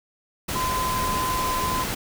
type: tone in noise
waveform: sine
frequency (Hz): 1023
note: C6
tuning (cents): -39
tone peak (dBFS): -24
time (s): 0.55-1.84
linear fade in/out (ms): 10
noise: pink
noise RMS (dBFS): -28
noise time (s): 0.48-1.95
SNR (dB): +1
effects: none